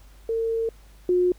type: tone pair in turn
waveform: sine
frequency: 453.7 / 359.7 Hz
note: A#4 / F#4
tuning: -47 / -49 cents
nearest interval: major third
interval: 402 cents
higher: first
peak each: -22 / -17 dBFS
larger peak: second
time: 0.29-0.69 / 1.09-1.32 s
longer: first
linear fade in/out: 2 ms
effects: added 50 Hz sine -47 dBFS peak until 1.38 s + pink hiss -57 dBFS RMS until 1.38 s

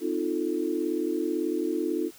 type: chord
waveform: sine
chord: F dominant seventh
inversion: second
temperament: equal with one note detuned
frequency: 257.9 / 311.1 / 349.2 / 440 Hz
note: C4 / Eb4 / F4 / A4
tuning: -25 / 0 / 0 / 0 cents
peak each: -35 / -29 / -29 / -33 dBFS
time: 0-2.11 s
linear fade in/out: 50 ms
effects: white hiss -52 dBFS RMS until 2.18 s

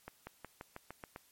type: accelerating click train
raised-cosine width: 0.5 ms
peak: -29 dBFS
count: 8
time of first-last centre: 0.08-1.161 s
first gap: 190 ms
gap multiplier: 0.93
effects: white hiss -67 dBFS RMS until 1.31 s + MP3 64 kbps

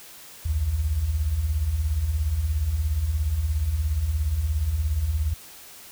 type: beating tone pair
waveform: sine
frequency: 61.74 / 78.74 Hz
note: B1 / D#2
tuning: 0 / +21 cents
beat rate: 17 Hz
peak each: -29 / -22 dBFS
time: 0.45-5.34 s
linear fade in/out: 10 ms
effects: white hiss -45 dBFS RMS until 5.91 s

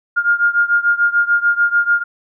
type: beating tone pair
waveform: sine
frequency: 1410 / 1416.8 Hz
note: F6 / F6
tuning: +16 / +24 cents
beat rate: 6.8 Hz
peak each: -14 / -16 dBFS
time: 0.16-2.04 s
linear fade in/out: 20 ms
effects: none

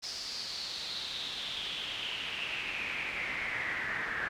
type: noise with band-pass filter sweep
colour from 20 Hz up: brown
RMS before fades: -37 dBFS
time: 0.02-4.29 s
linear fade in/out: 20 ms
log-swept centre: 5100 to 1700 Hz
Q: 5.7
effects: none

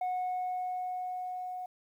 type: tone with level ramp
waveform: sine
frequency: 732 Hz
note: F#5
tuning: 19 cents flat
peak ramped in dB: -27 to -36 dBFS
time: 0.01-1.66 s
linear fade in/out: 5 ms
effects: tanh soft clip ceiling -29 dBFS + 11-bit

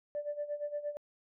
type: tone with tremolo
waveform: sine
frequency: 587.3 Hz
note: D5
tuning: in tune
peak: -31 dBFS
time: 0.15-0.97 s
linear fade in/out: 0 ms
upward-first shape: sine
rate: 8.6 Hz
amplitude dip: 80%
effects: tanh soft clip ceiling -28 dBFS

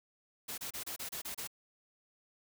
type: noise bursts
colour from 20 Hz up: white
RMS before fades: -41 dBFS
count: 8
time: 0.48-1.475 s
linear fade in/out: 10 ms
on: 99 ms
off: 29 ms
effects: none

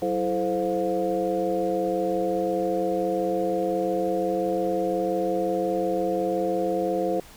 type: tone cluster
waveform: sine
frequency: 188 / 331.7 / 433.3 / 519 / 711 Hz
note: F#3 / E4 / A4 / C5 / F5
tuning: +28 / +11 / -27 / -14 / +31 cents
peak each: -33 / -28 / -30 / -26 / -30 dBFS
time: 0.02-7.2 s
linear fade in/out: 2 ms
effects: pink hiss -48 dBFS RMS until 7.36 s

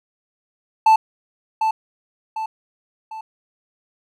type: tone with echo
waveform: triangle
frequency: 880 Hz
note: A5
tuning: in tune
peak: -7 dBFS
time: 0.86-0.96 s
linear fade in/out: 5 ms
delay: 750 ms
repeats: 3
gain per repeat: -7 dB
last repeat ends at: 3.21 s
effects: none

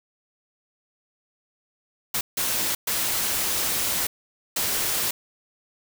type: noise bursts at uneven times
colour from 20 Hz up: white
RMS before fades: -25 dBFS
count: 4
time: 2.14-2.21 / 2.37-2.75 / 2.87-4.07 / 4.56-5.11 s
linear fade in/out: 5 ms
effects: none

